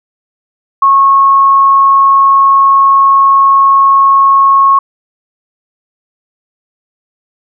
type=tone; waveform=sine; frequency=1095 Hz; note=C#6; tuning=22 cents flat; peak=-3 dBFS; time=0.82-4.79 s; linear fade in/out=5 ms; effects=none